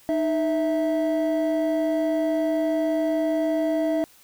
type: tone pair together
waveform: triangle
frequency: 309.2 / 654.3 Hz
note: D#4 / E5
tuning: -11 / -13 cents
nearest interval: octave + minor second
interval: 1298 cents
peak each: -21 dBFS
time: 0.09-4.04 s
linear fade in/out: 0 ms
effects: tanh soft clip ceiling -11 dBFS + white hiss -54 dBFS RMS until 4.23 s